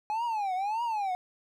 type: tone with vibrato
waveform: triangle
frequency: 836 Hz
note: G#5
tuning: 11 cents sharp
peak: -26 dBFS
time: 0.1-1.15 s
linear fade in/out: 0 ms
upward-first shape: triangle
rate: 1.7 Hz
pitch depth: 250 cents each way
effects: none